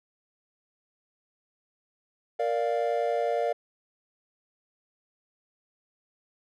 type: chord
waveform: triangle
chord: Bb major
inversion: none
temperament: equal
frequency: 466.2 / 587.3 / 698.5 Hz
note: Bb4 / D5 / F5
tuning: 0 / 0 / 0 cents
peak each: -27 dBFS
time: 2.39-3.53 s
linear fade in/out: 10 ms
effects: none